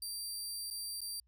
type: tone with dropouts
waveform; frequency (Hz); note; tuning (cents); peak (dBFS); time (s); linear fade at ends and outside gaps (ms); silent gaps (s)
20% pulse; 4699; D8; 0; -33; 0.02-1.2; 2; 0.702-0.709 / 1.006-1.015
effects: added 60 Hz sine -67 dBFS peak until 1.27 s